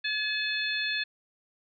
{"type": "harmonic tone with a mistuned harmonic", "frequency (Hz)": 855, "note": "A5", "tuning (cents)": -50, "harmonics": [2, 3, 4, 5], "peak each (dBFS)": [-31, -33, -34, -35], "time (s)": [0.04, 1.04], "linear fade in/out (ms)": 10, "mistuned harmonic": 4, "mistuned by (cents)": 43, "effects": []}